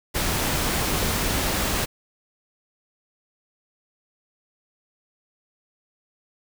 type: noise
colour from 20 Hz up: pink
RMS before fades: -24 dBFS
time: 0.14-1.86 s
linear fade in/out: 20 ms
effects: none